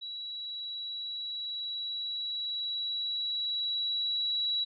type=tone with level ramp; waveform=sine; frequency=3907 Hz; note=B7; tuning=19 cents flat; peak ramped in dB=-37 to -27 dBFS; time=0.01-4.65 s; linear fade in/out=20 ms; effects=none